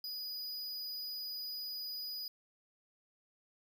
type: tone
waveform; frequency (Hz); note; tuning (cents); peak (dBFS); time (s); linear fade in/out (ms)
square; 4939; D#8; -14; -40; 0.04-2.28; 2
effects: none